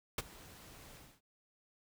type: noise with ADSR envelope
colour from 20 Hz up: pink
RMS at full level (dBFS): -33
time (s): 0.18-1.21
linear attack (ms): 4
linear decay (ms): 27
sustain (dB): -22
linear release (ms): 240
effects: none